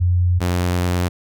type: tone pair in turn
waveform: sine / sawtooth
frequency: 89 / 89 Hz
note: F2 / F2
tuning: +33 / +33 cents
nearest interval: unison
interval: 0 cents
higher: neither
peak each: -13 dBFS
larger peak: neither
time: 0-0.4 / 0.4-1.09 s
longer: second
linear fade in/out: 20 ms
effects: none